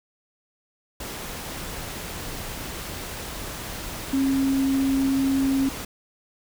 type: tone in noise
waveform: sine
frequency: 270 Hz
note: C#4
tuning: 45 cents flat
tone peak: -19 dBFS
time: 4.13-5.69 s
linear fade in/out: 5 ms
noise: pink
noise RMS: -34 dBFS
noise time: 1-5.85 s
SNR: +12 dB
effects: none